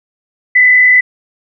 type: tone with frequency modulation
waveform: sine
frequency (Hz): 2003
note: B6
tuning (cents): +24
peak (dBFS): -4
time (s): 0.55-1.01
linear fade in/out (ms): 10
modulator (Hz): 39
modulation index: 0.79
effects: none